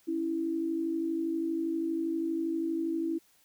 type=tone pair together; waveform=sine; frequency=277.2 / 329.7 Hz; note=C#4 / E4; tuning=0 / 0 cents; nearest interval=minor third; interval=300 cents; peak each=-36 / -29 dBFS; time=0.07-3.19 s; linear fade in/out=20 ms; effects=white hiss -65 dBFS RMS until 3.44 s